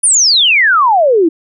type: exponential sweep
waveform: sine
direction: down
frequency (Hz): 9956 to 308.2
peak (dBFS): -6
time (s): 0.03-1.29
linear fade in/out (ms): 10
effects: none

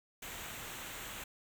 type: noise with comb filter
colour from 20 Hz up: pink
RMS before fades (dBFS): -45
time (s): 0.22-1.24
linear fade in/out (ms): 5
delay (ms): 0.2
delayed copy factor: -0.55
effects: none

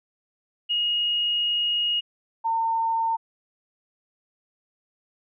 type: tone pair in turn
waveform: sine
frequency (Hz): 2874 / 907.1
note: F7 / A#5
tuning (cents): +49 / -47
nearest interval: octave + minor sixth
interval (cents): 1996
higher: first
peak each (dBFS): -21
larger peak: neither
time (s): 0.69-2.01 / 2.44-3.17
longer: first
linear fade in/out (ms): 20
effects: none

